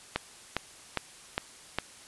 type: click train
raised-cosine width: 0.3 ms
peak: -11 dBFS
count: 5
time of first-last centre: 0.16-1.786 s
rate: 2.46 Hz
effects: white hiss -51 dBFS RMS until 2.07 s + resampled to 24000 Hz